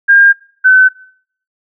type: tone pair in turn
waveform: sine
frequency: 1609 / 1518.7 Hz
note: G6 / F#6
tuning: +45 / +45 cents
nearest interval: minor second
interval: 100 cents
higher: first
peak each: -3 dBFS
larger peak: neither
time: 0.08-0.33 / 0.64-0.89 s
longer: neither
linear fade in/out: 20 ms
effects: noise-tail reverb RT60 0.6 s tail -23 dB re dry